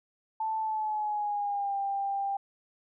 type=tone with pitch glide; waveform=sine; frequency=880 to 793.1 Hz; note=A5 to G5; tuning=0 to +20 cents; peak=-28 dBFS; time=0.4-2.37 s; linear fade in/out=5 ms; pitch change=-180 cents; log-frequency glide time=0.59-1.77 s; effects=none